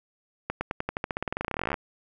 accelerating click train, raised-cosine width 0.5 ms, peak -13 dBFS, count 29, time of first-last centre 0.5-1.742 s, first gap 110 ms, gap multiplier 0.92, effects none

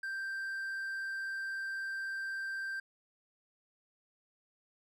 triangle tone with vibrato, 1574 Hz, G6, 7 cents sharp, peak -34 dBFS, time 0.03-2.8 s, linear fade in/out 5 ms, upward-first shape square, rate 20 Hz, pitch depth 14 cents each way, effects none

